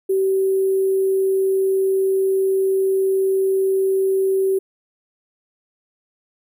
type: tone with sample-and-hold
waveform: sine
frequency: 384.4 Hz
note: G4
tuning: 34 cents flat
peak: -15 dBFS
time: 0.09-4.59 s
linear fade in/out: 10 ms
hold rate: 11025 Hz
effects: none